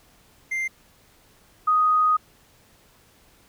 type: tone pair in turn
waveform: triangle / sine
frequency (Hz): 2093 / 1246.7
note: C7 / D#6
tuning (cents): 0 / +3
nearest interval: major sixth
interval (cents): 897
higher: first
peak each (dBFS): -22 / -16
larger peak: second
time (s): 0.51-0.68 / 1.67-2.17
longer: second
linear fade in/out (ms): 10
effects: pink hiss -57 dBFS RMS until 3.48 s